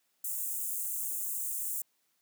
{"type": "high-pass noise", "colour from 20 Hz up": "white", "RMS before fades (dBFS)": -35, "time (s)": [0.24, 1.82], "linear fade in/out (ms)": 5, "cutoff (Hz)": 7100, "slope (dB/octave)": 48, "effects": ["white hiss -75 dBFS RMS until 2.21 s", "high-pass 150 Hz 12 dB/octave"]}